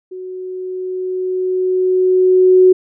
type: tone with level ramp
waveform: sine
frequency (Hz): 370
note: F#4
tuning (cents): 0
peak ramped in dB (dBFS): -26 to -4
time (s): 0.11-2.73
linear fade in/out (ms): 10
effects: none